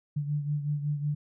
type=beating tone pair; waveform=sine; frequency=146.2 / 151.6 Hz; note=D3 / D#3; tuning=-7 / -45 cents; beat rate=5.4 Hz; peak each=-28 / -35 dBFS; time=0.16-1.15 s; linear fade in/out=10 ms; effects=none